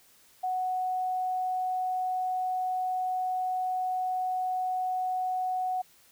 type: tone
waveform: sine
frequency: 740 Hz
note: F#5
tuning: in tune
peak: -27 dBFS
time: 0.43-5.82 s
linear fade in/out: 10 ms
effects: white hiss -60 dBFS RMS until 6.11 s